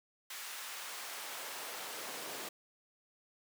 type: noise with high-pass filter sweep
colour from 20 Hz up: pink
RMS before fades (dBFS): -44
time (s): 0.3-2.49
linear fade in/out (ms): 5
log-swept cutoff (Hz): 1400 to 350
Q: 0.75
effects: none